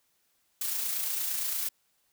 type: noise with amplitude modulation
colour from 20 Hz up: blue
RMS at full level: -30 dBFS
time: 0.61-1.69 s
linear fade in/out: 5 ms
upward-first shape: sine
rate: 28.7 Hz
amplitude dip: 35%
effects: white hiss -72 dBFS RMS until 2.12 s